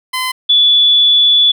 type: tone pair in turn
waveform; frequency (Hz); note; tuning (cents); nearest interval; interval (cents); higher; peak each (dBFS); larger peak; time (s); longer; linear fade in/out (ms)
15% pulse / sine; 1024 / 3444; C6 / A7; -38 / -38; octave + major sixth; 2100; second; -9 / -6; second; 0.13-0.32 / 0.49-1.52; second; 10
effects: none